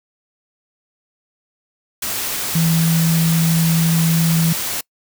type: tone in noise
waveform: sine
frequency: 164.3 Hz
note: E3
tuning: 5 cents flat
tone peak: -13 dBFS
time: 2.55-4.53 s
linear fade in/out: 5 ms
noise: white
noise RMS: -23 dBFS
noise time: 2.02-4.81 s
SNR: +7 dB
effects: noise-tail reverb RT60 0.1 s tail -25 dB re dry